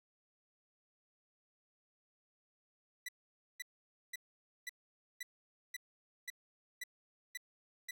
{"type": "tone bursts", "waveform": "sawtooth", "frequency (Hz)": 1975.5, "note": "B6", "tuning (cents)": 0, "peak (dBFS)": -37, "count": 10, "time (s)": [3.06, 7.91], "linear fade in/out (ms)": 5, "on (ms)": 26, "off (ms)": 510, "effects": []}